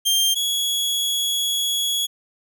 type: tone pair in turn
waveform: sawtooth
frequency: 3182 / 3351 Hz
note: G7 / G#7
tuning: +25 / +15 cents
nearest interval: minor second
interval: 90 cents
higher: second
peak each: -13 / -17 dBFS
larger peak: first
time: 0.05-0.35 / 0.35-2.07 s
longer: second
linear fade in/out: 20 ms
effects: none